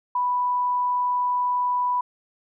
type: tone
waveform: sine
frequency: 987.8 Hz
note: B5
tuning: in tune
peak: -20 dBFS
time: 0.15-2.01 s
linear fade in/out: 5 ms
effects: none